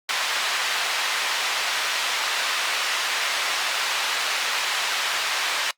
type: band-pass noise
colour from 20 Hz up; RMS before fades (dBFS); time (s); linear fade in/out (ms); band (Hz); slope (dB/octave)
white; -25; 0.09-5.71; 2; 830 to 3600; 12
effects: noise-tail reverb RT60 0.1 s tail -21 dB re dry + Opus 48 kbps